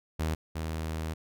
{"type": "tone pair in turn", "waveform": "sawtooth", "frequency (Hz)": [79.2, 79.59], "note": ["D#2", "D#2"], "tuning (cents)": [31, 40], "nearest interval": "unison", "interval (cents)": 9, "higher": "second", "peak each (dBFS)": [-24, -28], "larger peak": "first", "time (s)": [[0.19, 0.35], [0.55, 1.14]], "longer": "second", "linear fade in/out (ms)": 10, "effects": []}